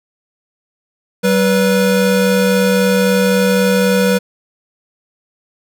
square tone pair together, 191.42 / 490.5 Hz, G3 / B4, -41 / -12 cents, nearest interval octave + major third, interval 1629 cents, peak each -14 dBFS, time 1.23-4.19 s, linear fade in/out 20 ms, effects none

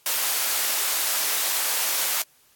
white high-pass noise, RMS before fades -24 dBFS, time 0.06-2.22 s, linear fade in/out 2 ms, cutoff 570 Hz, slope 12 dB/octave, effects white hiss -59 dBFS RMS until 2.55 s + AAC 64 kbps

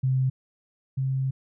sine tone pair in turn, 130.81 / 133.1 Hz, C3 / C3, 0 / +30 cents, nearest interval unison, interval 30 cents, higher second, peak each -20 / -23 dBFS, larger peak first, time 0.03-0.3 / 0.97-1.31 s, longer second, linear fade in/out 10 ms, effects none

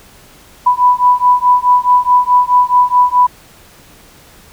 sine beating tone pair, 987.8 / 992.5 Hz, B5 / B5, 0 / +8 cents, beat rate 4.7 Hz, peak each -10 dBFS, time 0.66-3.27 s, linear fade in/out 10 ms, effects pink hiss -42 dBFS RMS until 4.52 s

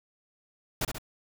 pink noise with echo, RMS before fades -28 dBFS, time 0.81-0.85 s, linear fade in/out 5 ms, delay 67 ms, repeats 2, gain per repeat -5 dB, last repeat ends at 0.984 s, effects none

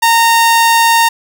sawtooth tone, 921 Hz, A#5, 21 cents flat, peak -3 dBFS, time 0.02-1.09 s, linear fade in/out 10 ms, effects none

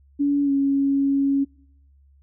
sine tone with pitch glide, 284.8 to 276.7 Hz, C#4 to C#4, +47 to -3 cents, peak -17 dBFS, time 0.19-1.45 s, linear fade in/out 20 ms, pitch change -50 cents, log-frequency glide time 0.44-0.51 s, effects noise-tail reverb RT60 0.7 s tail -26 dB re dry + added 69 Hz sine -52 dBFS peak until 2.22 s

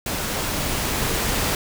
pink noise with level ramp, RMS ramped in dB -26 to -22 dBFS, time 0.06-1.55 s, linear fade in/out 2 ms, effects none

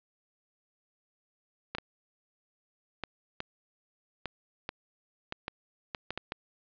clicks, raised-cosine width 0.3 ms, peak -18 dBFS, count 12, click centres 1.75 / 1.784 / 3.037 / 3.404 / 4.257 / 4.691 / 5.324 / 5.481 / 5.948 / 6.106 / 6.176 / 6.321 s, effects resampled to 11025 Hz + 9-bit

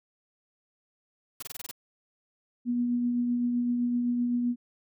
white noise bursts, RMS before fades -38 dBFS, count 7, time 1.4-1.713 s, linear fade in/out 5 ms, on 25 ms, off 23 ms
sine tone with tremolo, 242.3 Hz, B3, 33 cents flat, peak -23 dBFS, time 2.65-4.56 s, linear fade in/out 50 ms, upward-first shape triangle, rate 7.8 Hz, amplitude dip 30%
effects none

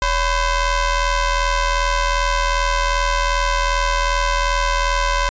sawtooth ring-modulated tone, 523.3 Hz, C5, in tune, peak -9 dBFS, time 0.02-5.29 s, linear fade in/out 0 ms, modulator 482 Hz, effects resampled to 16000 Hz

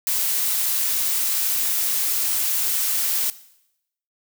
blue noise, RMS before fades -22 dBFS, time 0.07-3.3 s, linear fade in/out 0 ms, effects noise-tail reverb RT60 0.8 s tail -17 dB re dry

